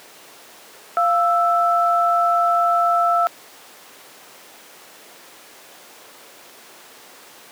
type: tone pair together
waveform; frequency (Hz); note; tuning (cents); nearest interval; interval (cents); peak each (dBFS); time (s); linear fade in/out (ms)
sine; 694 / 1321.9; F5 / E6; -11 / +4; major seventh; 1115; -17; 0.97-3.27; 0
effects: pink hiss -43 dBFS RMS until 7.51 s + high-pass 400 Hz 12 dB/octave